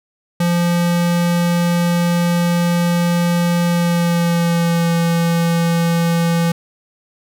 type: tone with pitch glide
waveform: square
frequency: 173 to 168.66 Hz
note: F3 to E3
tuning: -16 to +40 cents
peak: -14 dBFS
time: 0.4-6.52 s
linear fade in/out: 5 ms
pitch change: -44 cents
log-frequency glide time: 3.65-4.94 s
effects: none